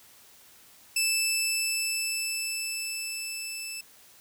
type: tone with level ramp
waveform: 15% pulse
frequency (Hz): 2637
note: E7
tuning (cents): 0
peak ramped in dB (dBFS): -16 to -28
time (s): 0.96-3.81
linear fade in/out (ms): 5
effects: white hiss -55 dBFS RMS until 4.2 s